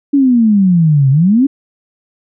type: exponential two-way sweep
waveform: sine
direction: down then up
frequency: 288.7 to 130.81 to 288.7 Hz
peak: -6 dBFS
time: 0.13-1.47 s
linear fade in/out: 10 ms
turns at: 1.1 s
effects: none